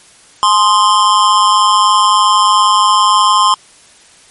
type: tone with amplitude modulation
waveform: square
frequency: 1046.5 Hz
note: C6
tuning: in tune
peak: -4 dBFS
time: 0.43-3.54 s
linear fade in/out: 0 ms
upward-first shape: sine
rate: 197 Hz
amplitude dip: 75%
effects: white hiss -43 dBFS RMS until 4.3 s + MP3 48 kbps